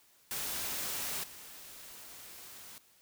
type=noise with level steps; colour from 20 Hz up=white; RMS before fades=-37 / -50 dBFS; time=0.31-2.78 s; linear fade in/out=0 ms; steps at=1.23 s; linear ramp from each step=10 ms; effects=white hiss -65 dBFS RMS until 3.01 s